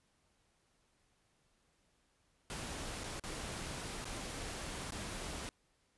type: noise with dropouts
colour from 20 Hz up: pink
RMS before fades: -43 dBFS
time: 2.5-5.49 s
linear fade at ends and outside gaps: 0 ms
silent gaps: 3.036-3.041 / 3.196-3.238 / 4.044-4.054 / 4.907-4.921 s
effects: pink hiss -75 dBFS RMS until 5.97 s + resampled to 24000 Hz